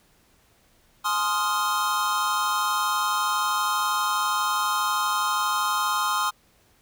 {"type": "chord", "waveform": "square", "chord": "F minor seventh", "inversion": "first", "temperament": "equal with one note detuned", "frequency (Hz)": [844.6, 1046.5, 1244.5, 1396.9], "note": ["Ab5", "C6", "Eb6", "F6"], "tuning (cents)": [29, 0, 0, 0], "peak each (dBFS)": [-32, -27, -27, -31], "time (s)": [1.04, 6.31], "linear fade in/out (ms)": 20, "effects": ["pink hiss -61 dBFS RMS until 6.81 s"]}